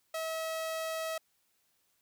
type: tone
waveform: sawtooth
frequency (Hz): 644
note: E5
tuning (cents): -41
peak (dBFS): -30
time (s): 0.14-1.18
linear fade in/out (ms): 5
effects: white hiss -74 dBFS RMS until 2.01 s